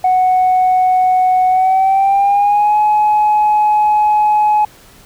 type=tone with pitch glide; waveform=sine; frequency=740 to 845.1 Hz; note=F#5 to G#5; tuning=0 to +30 cents; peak=-7 dBFS; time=0.04-4.65 s; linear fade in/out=5 ms; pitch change=+230 cents; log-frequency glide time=1.49-2.78 s; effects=tanh soft clip ceiling -6 dBFS + pink hiss -43 dBFS RMS until 5.05 s